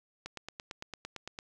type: click train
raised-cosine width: 0.2 ms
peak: -23 dBFS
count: 11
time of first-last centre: 0.26-1.389 s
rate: 8.86 Hz
effects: none